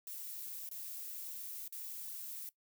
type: noise with dropouts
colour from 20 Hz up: violet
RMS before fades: -45 dBFS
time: 0.07-2.49 s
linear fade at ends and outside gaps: 1 ms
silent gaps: 0.689-0.713 / 1.679-1.724 s
effects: noise-tail reverb RT60 0.1 s tail -18 dB re dry